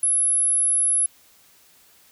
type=tone; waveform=sine; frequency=10950 Hz; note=F9; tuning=35 cents flat; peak=-17 dBFS; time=0.03-1.06 s; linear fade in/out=2 ms; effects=white hiss -55 dBFS RMS until 2.11 s